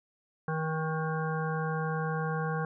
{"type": "harmonic tone with a mistuned harmonic", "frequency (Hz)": 158.7, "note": "D#3", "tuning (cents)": 35, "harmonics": [1, 3, 5, 7, 9, 10], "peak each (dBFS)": [-31, -36, -38, -39, -41, -41], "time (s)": [0.48, 2.65], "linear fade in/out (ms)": 2, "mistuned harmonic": 7, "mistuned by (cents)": -16, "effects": []}